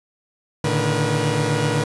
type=tone cluster; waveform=sawtooth; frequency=112.4 / 144.6 / 152.5 / 482.5 Hz; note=A2 / D3 / D#3 / B4; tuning=+37 / -27 / -34 / -40 cents; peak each=-20 dBFS; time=0.64-1.84 s; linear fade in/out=5 ms; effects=resampled to 24000 Hz